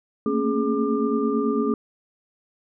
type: tone cluster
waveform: sine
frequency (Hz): 223.7 / 232.7 / 275.9 / 419.5 / 1194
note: A3 / A#3 / C#4 / G#4 / D6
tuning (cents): +29 / -3 / -8 / +17 / +28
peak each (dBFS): -27 / -27 / -25 / -24 / -31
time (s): 0.26-1.74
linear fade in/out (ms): 2
effects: none